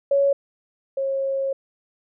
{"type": "tone pair in turn", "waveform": "sine", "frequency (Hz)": [558, 542.4], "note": ["C#5", "C#5"], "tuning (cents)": [11, -38], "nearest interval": "unison", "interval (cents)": 49, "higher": "first", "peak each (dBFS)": [-15, -21], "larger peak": "first", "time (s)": [[0.11, 0.33], [0.97, 1.53]], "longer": "second", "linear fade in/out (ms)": 5, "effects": []}